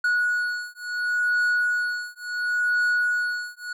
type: beating tone pair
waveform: triangle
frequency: 1460 / 1460.71 Hz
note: F#6 / F#6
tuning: -24 / -23 cents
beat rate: 0.71 Hz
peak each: -23 dBFS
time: 0.04-3.73 s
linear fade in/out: 5 ms
effects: none